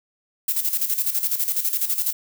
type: noise with tremolo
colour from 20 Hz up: violet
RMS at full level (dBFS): -21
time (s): 0.48-2.13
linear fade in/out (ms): 5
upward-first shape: square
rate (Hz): 12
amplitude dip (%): 65
effects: none